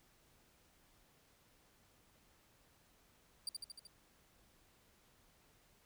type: tone with echo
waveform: 30% pulse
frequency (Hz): 4699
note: D8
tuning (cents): 0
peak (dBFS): -35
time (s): 3.47-3.49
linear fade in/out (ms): 2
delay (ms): 76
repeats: 5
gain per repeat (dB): -3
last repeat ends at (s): 3.87
effects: pink hiss -70 dBFS RMS until 5.85 s